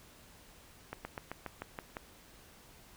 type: slowing click train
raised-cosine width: 0.5 ms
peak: -24 dBFS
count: 8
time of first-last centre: 0.93-1.968 s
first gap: 120 ms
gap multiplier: 1.07
effects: pink hiss -58 dBFS RMS until 2.96 s